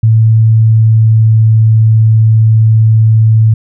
sine tone with pitch glide, 111.4 to 110.63 Hz, A2 to A2, +22 to +10 cents, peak -3 dBFS, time 0.03-3.54 s, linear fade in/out 5 ms, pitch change -12 cents, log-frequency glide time 0.36-1.47 s, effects none

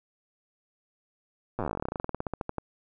slowing click train, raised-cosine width 1 ms, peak -17 dBFS, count 30, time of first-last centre 1.59-2.583 s, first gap 8 ms, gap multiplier 1.09, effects none

